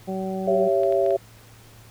harmonic tone, 189.7 Hz, F#3, 43 cents sharp, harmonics 1 / 2 / 3 / 4, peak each -28 / -31 / -33 / -34 dBFS, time 0.07-0.69 s, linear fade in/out 20 ms
sine chord, C# diminished, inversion second, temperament equal with one note detuned, 392 / 554.4 / 670.4 Hz, G4 / C#5 / E5, 0 / 0 / +29 cents, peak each -22 dBFS, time 0.47-1.17 s, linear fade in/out 10 ms
clicks, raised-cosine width 0.3 ms, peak -25 dBFS, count 4, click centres 0.834 / 0.924 / 1.063 / 1.107 s
effects added 112 Hz sine -49 dBFS peak until 1.9 s + pink hiss -51 dBFS RMS until 1.9 s

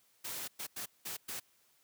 white noise bursts at uneven times, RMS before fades -41 dBFS, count 5, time 0.24-0.48 / 0.59-0.67 / 0.76-0.86 / 1.05-1.17 / 1.28-1.4 s, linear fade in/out 10 ms, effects white hiss -70 dBFS RMS until 1.83 s + high-pass 80 Hz 12 dB/octave

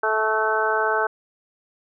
harmonic tone with a mistuned harmonic, 217.9 Hz, A3, 17 cents flat, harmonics 2 / 3 / 4 / 5 / 6 / 7, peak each -25 / -27 / -25 / -29 / -27 / -24 dBFS, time 0.03-1.07 s, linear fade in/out 5 ms, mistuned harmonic 5, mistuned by +21 cents, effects none

